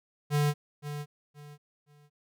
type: tone with echo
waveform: square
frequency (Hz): 146.83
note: D3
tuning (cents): 0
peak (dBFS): -24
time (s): 0.3-0.54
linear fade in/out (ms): 50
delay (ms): 520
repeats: 3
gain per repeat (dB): -11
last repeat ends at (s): 2.1
effects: none